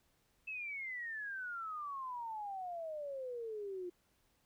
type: exponential sweep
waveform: sine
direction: down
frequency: 2637 to 349.2 Hz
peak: -40 dBFS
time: 0.47-3.9 s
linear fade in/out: 10 ms
effects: pink hiss -75 dBFS RMS until 4.45 s

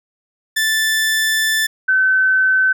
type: tone pair in turn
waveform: sawtooth / sine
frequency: 1760 / 1526.8 Hz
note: A6 / G6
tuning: 0 / -46 cents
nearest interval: major second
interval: 246 cents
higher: first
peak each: -11 dBFS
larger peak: neither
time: 0.56-1.67 / 1.88-2.73 s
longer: first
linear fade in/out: 10 ms
effects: none

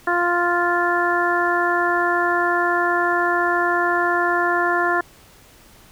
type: harmonic tone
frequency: 349.2 Hz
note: F4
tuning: in tune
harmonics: 1 / 2 / 3 / 4 / 5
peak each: -23 / -23 / -23 / -23 / -23 dBFS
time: 0.07-5.01 s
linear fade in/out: 5 ms
effects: pink hiss -49 dBFS RMS until 5.91 s

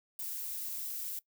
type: noise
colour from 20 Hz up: violet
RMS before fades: -39 dBFS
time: 0.19-1.19 s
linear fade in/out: 2 ms
effects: noise-tail reverb RT60 0.1 s tail -20 dB re dry

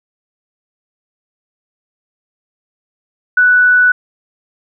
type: tone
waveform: sine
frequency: 1483 Hz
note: F#6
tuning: 4 cents sharp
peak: -6 dBFS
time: 3.37-3.92 s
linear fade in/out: 5 ms
effects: none

